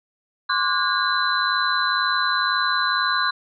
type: tone cluster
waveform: sine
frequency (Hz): 1051 / 1153 / 1454 / 1619 / 4024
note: C6 / D6 / F#6 / G#6 / B7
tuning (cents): +7 / -32 / -31 / -45 / +32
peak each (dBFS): -25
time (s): 0.49-3.31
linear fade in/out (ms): 10
effects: none